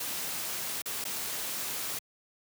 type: noise with dropouts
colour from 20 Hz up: white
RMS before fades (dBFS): -35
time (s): 0-1.99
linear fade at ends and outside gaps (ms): 5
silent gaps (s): 0.82-0.857 / 1.042-1.05
effects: high-pass 100 Hz 12 dB/octave